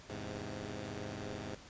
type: chord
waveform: 10% pulse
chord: E augmented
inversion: none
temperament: equal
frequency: 82.41 / 103.83 / 130.81 Hz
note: E2 / G#2 / B#2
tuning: 0 / 0 / 0 cents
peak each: -40 / -35 / -38 dBFS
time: 0.09-1.55 s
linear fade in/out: 5 ms
effects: pink hiss -55 dBFS RMS until 1.69 s + resampled to 16000 Hz